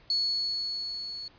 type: tone with level ramp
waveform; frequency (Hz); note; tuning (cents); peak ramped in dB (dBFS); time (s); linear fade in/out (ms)
sine; 4393; C#8; -16; -23 to -36; 0.1-1.28; 2
effects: pink hiss -58 dBFS RMS until 1.38 s + resampled to 11025 Hz